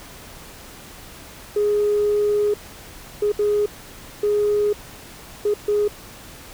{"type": "tone bursts at uneven times", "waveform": "sine", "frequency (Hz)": 415.3, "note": "G#4", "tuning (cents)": 0, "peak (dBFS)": -15, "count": 6, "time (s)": [[1.56, 2.54], [3.22, 3.32], [3.39, 3.66], [4.23, 4.73], [5.45, 5.54], [5.68, 5.88]], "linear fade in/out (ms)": 5, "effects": ["tanh soft clip ceiling -12 dBFS", "pink hiss -41 dBFS RMS until 6.53 s"]}